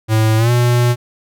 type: tone with pitch glide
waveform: square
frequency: 110 to 121.35 Hz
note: A2 to B2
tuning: 0 to -30 cents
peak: -11 dBFS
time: 0.08-0.96 s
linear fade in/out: 50 ms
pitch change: +170 cents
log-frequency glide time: 0.37-0.51 s
effects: none